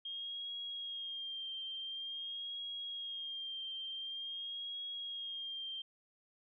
sine tone with vibrato, 3227 Hz, G7, 50 cents sharp, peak -40 dBFS, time 0.05-5.82 s, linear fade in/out 5 ms, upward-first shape sine, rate 0.47 Hz, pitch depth 39 cents each way, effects none

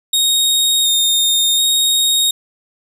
sawtooth tone with vibrato, 3707 Hz, A#7, 10 cents flat, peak -9 dBFS, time 0.13-2.31 s, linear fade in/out 5 ms, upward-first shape square, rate 0.69 Hz, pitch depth 14 cents each way, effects none

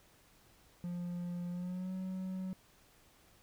triangle tone with pitch glide, 175.5 to 187.01 Hz, F3 to F#3, +9 to +19 cents, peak -35 dBFS, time 0.84-2.53 s, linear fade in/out 0 ms, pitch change +110 cents, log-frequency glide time 1.5-1.93 s, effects pink hiss -65 dBFS RMS until 3.42 s

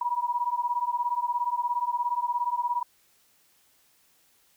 sine beating tone pair, 958 / 975 Hz, A#5 / B5, +47 / -23 cents, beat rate 17 Hz, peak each -28 / -28 dBFS, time 0.01-2.83 s, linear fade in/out 5 ms, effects white hiss -64 dBFS RMS until 4.56 s

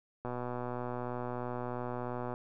click train, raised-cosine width 1 ms, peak -24 dBFS, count 258, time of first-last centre 0.25-2.339 s, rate 123 Hz, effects none

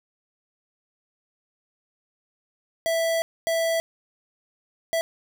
square tone bursts at uneven times, 659.3 Hz, E5, in tune, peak -22 dBFS, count 3, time 2.86-3.22 / 3.47-3.8 / 4.93-5.01 s, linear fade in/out 0 ms, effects none

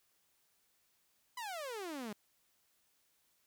sawtooth exponential sweep, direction down, 1020 to 198.4 Hz, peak -37 dBFS, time 1.37-2.13 s, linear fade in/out 5 ms, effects white hiss -75 dBFS RMS until 3.46 s

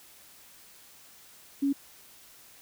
sine tone, 278.6 Hz, C#4, 9 cents sharp, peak -23 dBFS, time 1.62-1.73 s, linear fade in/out 10 ms, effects white hiss -54 dBFS RMS until 2.61 s

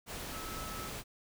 sine tone in noise, 1302 Hz, E6, 22 cents flat, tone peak -45 dBFS, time 0.3-0.91 s, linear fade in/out 50 ms, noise pink, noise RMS -42 dBFS, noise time 0.06-1.04 s, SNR -6 dB, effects none

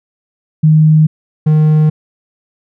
sine / triangle tone pair in turn, 155.56 / 154.04 Hz, D#3 / D#3, 0 / -17 cents, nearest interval unison, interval 17 cents, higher first, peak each -4 dBFS, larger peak neither, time 0.63-1.07 / 1.46-1.9 s, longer neither, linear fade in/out 10 ms, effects none

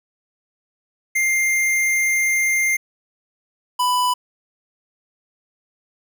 square tone pair in turn, 2105 / 993.4 Hz, C7 / B5, +10 / +10 cents, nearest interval octave + minor second, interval 1300 cents, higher first, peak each -17 dBFS, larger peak neither, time 1.15-2.77 / 3.79-4.14 s, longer first, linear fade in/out 10 ms, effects none

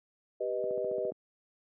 sine chord, G augmented, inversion none, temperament equal, 392 / 493.9 / 622.3 Hz, G4 / B4 / D#5, 0 / 0 / 0 cents, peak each -35 / -34 / -34 dBFS, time 0.4-1.11 s, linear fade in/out 10 ms
click train, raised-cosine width 2 ms, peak -28 dBFS, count 8, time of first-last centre 0.64-1.119 s, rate 14.6 Hz
effects high-pass 200 Hz 12 dB/octave

